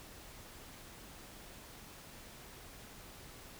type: silence
effects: pink hiss -53 dBFS RMS until 3.59 s